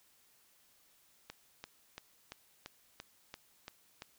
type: click train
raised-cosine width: 0.2 ms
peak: -27 dBFS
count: 9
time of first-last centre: 1.3-4.021 s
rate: 2.94 Hz
effects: white hiss -68 dBFS RMS until 4.18 s